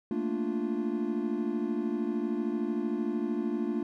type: chord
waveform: triangle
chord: Bb major seventh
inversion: third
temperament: equal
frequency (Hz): 220 / 233.1 / 293.7 / 349.2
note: A3 / Bb3 / D4 / F4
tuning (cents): 0 / 0 / 0 / 0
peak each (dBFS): -32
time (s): 0.11-3.83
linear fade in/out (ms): 2
effects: none